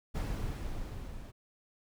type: noise with level ramp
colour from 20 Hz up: brown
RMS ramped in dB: -32 to -45 dBFS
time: 0.14-1.32 s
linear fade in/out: 20 ms
effects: none